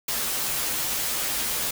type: noise with comb filter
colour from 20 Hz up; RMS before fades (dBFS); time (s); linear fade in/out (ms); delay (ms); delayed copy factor
white; -27; 0.08-1.71; 5; 11; -0.95
effects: none